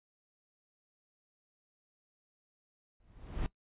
brown noise with exponential growth, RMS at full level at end -30 dBFS, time 3-3.46 s, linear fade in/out 0 ms, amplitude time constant 100 ms, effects noise-tail reverb RT60 0.1 s tail -19 dB re dry + resampled to 8000 Hz

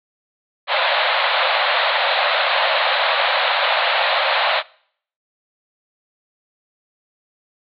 pink band-pass noise, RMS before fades -18 dBFS, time 0.67-4.63 s, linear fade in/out 50 ms, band 530 to 4200 Hz, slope 96 dB/octave, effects noise-tail reverb RT60 0.6 s tail -23 dB re dry

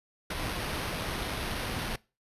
pink noise with sample-and-hold, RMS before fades -34 dBFS, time 0.3-1.96 s, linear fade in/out 5 ms, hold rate 7350 Hz, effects noise-tail reverb RT60 0.3 s tail -23 dB re dry + resampled to 32000 Hz

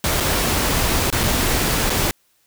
pink noise with dropouts, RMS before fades -19 dBFS, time 0.04-2.11 s, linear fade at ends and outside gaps 0 ms, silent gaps 0.201-0.206 / 1.102-1.126 / 1.233-1.237 / 1.896-1.903 s, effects white hiss -62 dBFS RMS until 2.46 s

